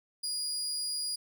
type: tone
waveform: 30% pulse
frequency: 4876 Hz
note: D#8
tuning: 36 cents flat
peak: -29 dBFS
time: 0.23-1.16 s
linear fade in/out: 10 ms
effects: none